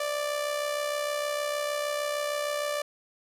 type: tone with amplitude modulation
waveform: sawtooth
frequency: 587.3 Hz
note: D5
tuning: in tune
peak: -22 dBFS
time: 0-2.82 s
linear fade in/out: 5 ms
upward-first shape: sine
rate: 66.5 Hz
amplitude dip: 50%
effects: resampled to 32000 Hz